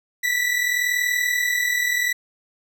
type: tone pair together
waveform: 40% pulse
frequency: 1934.8 / 1975.5 Hz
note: B6 / B6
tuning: -36 / 0 cents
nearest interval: unison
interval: 36 cents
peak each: -24 / -20 dBFS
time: 0.23-2.13 s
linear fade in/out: 10 ms
effects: none